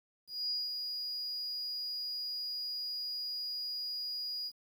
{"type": "tone with ADSR envelope", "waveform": "triangle", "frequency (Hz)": 4886, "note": "D#8", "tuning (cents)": -32, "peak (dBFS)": -28, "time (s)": [0.27, 4.52], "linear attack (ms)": 230, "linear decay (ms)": 190, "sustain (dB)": -6, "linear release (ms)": 55, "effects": ["tanh soft clip ceiling -30 dBFS", "10-bit"]}